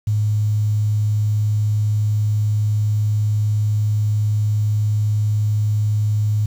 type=tone with quantisation; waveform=sine; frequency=105.9 Hz; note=G#2; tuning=34 cents sharp; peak=-15 dBFS; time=0.07-6.46 s; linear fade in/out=5 ms; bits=7; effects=none